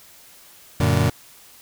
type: chord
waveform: 35% pulse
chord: Gb augmented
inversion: none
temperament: just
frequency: 92.5 / 115.62 / 144.53 Hz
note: Gb2 / Bb2 / D3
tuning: 0 / -14 / -27 cents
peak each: -19 dBFS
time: 0.8-1.1 s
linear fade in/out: 5 ms
effects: white hiss -48 dBFS RMS until 1.61 s